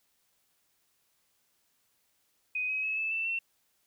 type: tone with pitch steps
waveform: sine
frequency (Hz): 2501 / 2540 / 2580 / 2621 / 2662 / 2704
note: D#7 / D#7 / E7 / E7 / E7 / E7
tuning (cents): +8 / +35 / -38 / -11 / +16 / +43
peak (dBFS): -29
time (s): 2.55-3.39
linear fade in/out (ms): 5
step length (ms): 140
effects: white hiss -73 dBFS RMS until 3.86 s